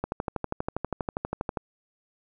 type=click train; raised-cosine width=1 ms; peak=-14 dBFS; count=20; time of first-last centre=0.04-1.572 s; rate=12.4 Hz; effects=none